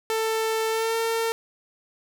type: tone with pitch glide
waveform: sawtooth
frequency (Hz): 444.1 to 454.2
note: A4 to A#4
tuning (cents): +16 to -45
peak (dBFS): -19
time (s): 0.1-1.32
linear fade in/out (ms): 0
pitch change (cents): +39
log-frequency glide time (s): 0.69-0.96
effects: none